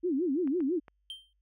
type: tone with vibrato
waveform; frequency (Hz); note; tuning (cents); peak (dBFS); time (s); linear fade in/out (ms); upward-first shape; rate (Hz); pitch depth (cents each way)
sine; 310.8; D#4; -2; -26; 0.03-0.8; 20; sine; 6; 300
type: clicks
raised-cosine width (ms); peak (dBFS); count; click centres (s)
0.5; -34; 3; 0.475 / 0.605 / 0.882
type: tone with exponential decay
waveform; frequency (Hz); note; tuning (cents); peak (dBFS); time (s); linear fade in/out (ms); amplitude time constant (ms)
triangle; 3142; G7; +3; -34; 1.1-1.33; 1; 49
effects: added 50 Hz sine -70 dBFS peak until 1.41 s